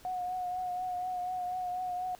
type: tone with vibrato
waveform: sine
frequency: 728 Hz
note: F#5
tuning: 28 cents flat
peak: -32 dBFS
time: 0.05-2.15 s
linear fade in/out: 0 ms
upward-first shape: triangle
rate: 4.1 Hz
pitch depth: 33 cents each way
effects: pink hiss -57 dBFS RMS until 2.19 s